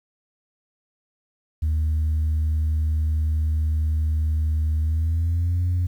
sine tone with pitch glide, 77.7 to 88.74 Hz, D#2 to F2, -2 to +28 cents, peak -17 dBFS, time 1.62-5.87 s, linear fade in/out 10 ms, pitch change +230 cents, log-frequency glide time 4.81-5.64 s, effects tanh soft clip ceiling -17 dBFS + 9-bit

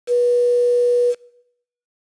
sine tone with quantisation, 486.2 Hz, B4, 27 cents flat, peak -13 dBFS, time 0.07-1.15 s, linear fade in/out 50 ms, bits 6, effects noise-tail reverb RT60 0.8 s tail -22 dB re dry + resampled to 22050 Hz

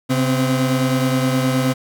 30% pulse tone pair together, 133.11 / 256.7 Hz, C3 / C4, +30 / -33 cents, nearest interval major seventh, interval 1137 cents, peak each -16 dBFS, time 0.09-1.74 s, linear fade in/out 20 ms, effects none

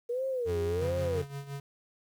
sine tone with vibrato, 466.2 Hz, A#4, in tune, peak -29 dBFS, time 0.09-1.22 s, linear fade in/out 10 ms, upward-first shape sine, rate 1.4 Hz, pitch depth 230 cents each way
40% pulse tone with pitch glide, 88 to 88.71 Hz, F2 to F2, +14 to +28 cents, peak -32 dBFS, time 0.45-1.25 s, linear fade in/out 50 ms, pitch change +14 cents, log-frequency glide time 0.94-1 s
square tone with tremolo, 140 Hz, C#3, 18 cents sharp, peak -36 dBFS, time 0.81-1.6 s, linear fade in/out 2 ms, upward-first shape sine, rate 5.8 Hz, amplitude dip 70%
effects 10-bit

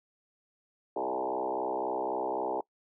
sine tone with frequency modulation, 623 Hz, D#5, 2 cents sharp, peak -29 dBFS, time 0.96-2.61 s, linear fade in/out 5 ms, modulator 63.8 Hz, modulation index 4.6, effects noise-tail reverb RT60 0.1 s tail -23 dB re dry

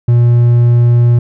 triangle tone, 119.7 Hz, A#2, 46 cents sharp, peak -3 dBFS, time 0.08-1.19 s, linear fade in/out 5 ms, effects none

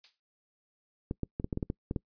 violet noise with exponential decay, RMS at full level -37 dBFS, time 0.04-0.2 s, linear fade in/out 1 ms, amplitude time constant 33 ms
clicks, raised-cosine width 3 ms, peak -19 dBFS, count 10, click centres 1.111 / 1.233 / 1.399 / 1.444 / 1.528 / 1.574 / 1.628 / 1.701 / 1.911 / 1.962 s
effects noise-tail reverb RT60 0.1 s tail -25 dB re dry + resampled to 11025 Hz

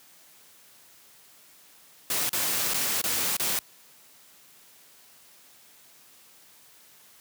white noise with dropouts, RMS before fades -27 dBFS, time 2.1-3.59 s, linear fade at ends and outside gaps 2 ms, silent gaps 2.293-2.33 / 2.737-2.742 / 3.016-3.039 / 3.368-3.397 s, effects white hiss -55 dBFS RMS until 7.2 s + high-pass 100 Hz 12 dB/octave

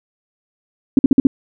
sine tone bursts, 268.1 Hz, C4, 42 cents sharp, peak -5 dBFS, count 5, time 0.97-1.27 s, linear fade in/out 2 ms, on 20 ms, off 50 ms, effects none

